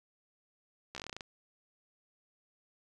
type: slowing click train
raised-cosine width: 0.2 ms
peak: -24 dBFS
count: 11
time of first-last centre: 0.95-1.208 s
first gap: 14 ms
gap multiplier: 1.13
effects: resampled to 24000 Hz